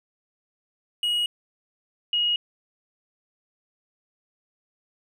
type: tone pair in turn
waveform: triangle / sine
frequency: 2896 / 2886 Hz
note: F#7 / F#7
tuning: -38 / -44 cents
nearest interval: unison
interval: 6 cents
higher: first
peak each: -20 dBFS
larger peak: neither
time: 1.03-1.26 / 2.13-2.36 s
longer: neither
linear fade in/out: 2 ms
effects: none